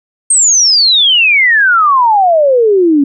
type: exponential sweep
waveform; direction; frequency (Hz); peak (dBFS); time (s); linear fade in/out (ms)
sine; down; 8580 to 272.8; -5; 0.3-3.04; 5
effects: none